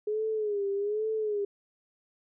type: tone with vibrato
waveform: sine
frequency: 417.3 Hz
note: G#4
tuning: 8 cents sharp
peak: -27 dBFS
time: 0.07-1.45 s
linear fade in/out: 5 ms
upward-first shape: sine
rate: 1.2 Hz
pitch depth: 89 cents each way
effects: none